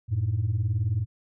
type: beating tone pair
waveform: sine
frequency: 92.5 / 111.5 Hz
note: F#2 / A2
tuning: 0 / +23 cents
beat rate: 19 Hz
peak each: -26 / -23 dBFS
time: 0.08-1.06 s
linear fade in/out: 50 ms
effects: tanh soft clip ceiling -19 dBFS